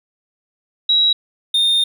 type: tone pair in turn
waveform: sine / triangle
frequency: 3866 / 3649 Hz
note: B7 / A#7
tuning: -38 / -38 cents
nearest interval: minor second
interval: 100 cents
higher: first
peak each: -11 dBFS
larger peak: neither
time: 0.89-1.13 / 1.54-1.84 s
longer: second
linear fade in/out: 5 ms
effects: none